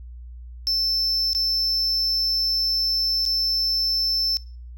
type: tone with dropouts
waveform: triangle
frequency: 5310 Hz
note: E8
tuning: 12 cents sharp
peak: -18 dBFS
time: 0.67-4.37 s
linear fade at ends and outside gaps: 0 ms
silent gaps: 1.332-1.349 / 3.253-3.261 s
effects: noise-tail reverb RT60 0.4 s tail -23 dB re dry + added 60 Hz sine -36 dBFS peak until 4.77 s